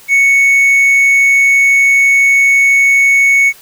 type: tone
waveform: triangle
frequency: 2217 Hz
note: C#7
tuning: in tune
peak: -4 dBFS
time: 0.08-3.53 s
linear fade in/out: 50 ms
effects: white hiss -40 dBFS RMS until 3.61 s